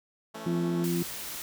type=chord; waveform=10% pulse; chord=A major; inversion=second; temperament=equal with one note detuned; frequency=168.18 / 220 / 277.2 Hz; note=E3 / A3 / C#4; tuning=+35 / 0 / 0 cents; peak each=-37 / -32 / -37 dBFS; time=0.34-0.85 s; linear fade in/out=10 ms
type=harmonic tone; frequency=85.9 Hz; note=F2; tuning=28 cents flat; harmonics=2 / 3 / 4; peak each=-28 / -35 / -30 dBFS; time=0.46-1.03 s; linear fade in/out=5 ms
type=noise; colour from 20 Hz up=white; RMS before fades=-38 dBFS; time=0.84-1.42 s; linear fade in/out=0 ms
effects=none